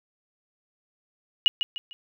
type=tone with echo; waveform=sine; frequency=2891 Hz; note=F#7; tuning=41 cents flat; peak=-13 dBFS; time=1.46-1.48 s; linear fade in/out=0 ms; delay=150 ms; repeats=3; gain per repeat=-9 dB; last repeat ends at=1.93 s; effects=none